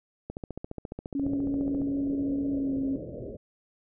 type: click train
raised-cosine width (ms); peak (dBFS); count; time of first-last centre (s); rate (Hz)
2; -22; 23; 0.3-1.817; 14.5
type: tone with pitch glide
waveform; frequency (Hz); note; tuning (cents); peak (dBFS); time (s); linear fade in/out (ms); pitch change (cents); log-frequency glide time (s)
sine; 278.6 to 270.7; C#4 to C#4; +9 to -41; -26; 1.15-2.96; 2; -50; 2.5-2.74
type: low-pass noise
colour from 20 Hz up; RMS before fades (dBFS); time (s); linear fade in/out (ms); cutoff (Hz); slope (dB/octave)
white; -39; 1.22-3.37; 10; 610; 96
effects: none